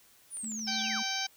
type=linear sweep; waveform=sine; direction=down; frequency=9956 to 659.3 Hz; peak=-36 dBFS; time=0.3-1.02 s; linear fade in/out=50 ms
type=click train; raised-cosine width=0.2 ms; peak=-36 dBFS; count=10; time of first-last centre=0.37-1.042 s; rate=13.4 Hz
type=tone with vibrato; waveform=sine; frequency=218.5 Hz; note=A3; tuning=12 cents flat; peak=-38 dBFS; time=0.43-1.03 s; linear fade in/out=10 ms; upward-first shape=sine; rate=7.2 Hz; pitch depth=15 cents each way
type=harmonic tone; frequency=776 Hz; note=G5; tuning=18 cents flat; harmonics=1 / 2 / 3 / 4 / 5 / 6 / 7 / 8; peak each=-39 / -39 / -39 / -39 / -39 / -39 / -39 / -39 dBFS; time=0.67-1.27 s; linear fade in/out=10 ms
effects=white hiss -61 dBFS RMS until 1.36 s